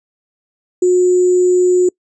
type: tone with sample-and-hold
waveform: sine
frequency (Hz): 362.3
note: F#4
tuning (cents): -36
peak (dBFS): -8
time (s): 0.82-1.89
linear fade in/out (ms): 5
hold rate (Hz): 7350
effects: noise-tail reverb RT60 0.1 s tail -26 dB re dry + resampled to 22050 Hz